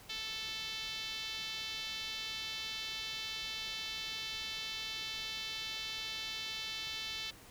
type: tone with band-pass filter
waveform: 5% pulse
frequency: 440 Hz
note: A4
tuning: in tune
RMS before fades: -41 dBFS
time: 0.09-7.31 s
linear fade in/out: 10 ms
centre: 3500 Hz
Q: 1.7
effects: pink hiss -56 dBFS RMS until 7.5 s